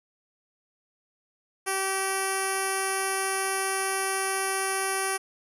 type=tone with low-pass filter; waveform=10% pulse; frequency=385.4 Hz; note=G4; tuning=29 cents flat; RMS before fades=-28 dBFS; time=1.66-5.18 s; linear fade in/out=20 ms; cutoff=11000 Hz; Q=7.2; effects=none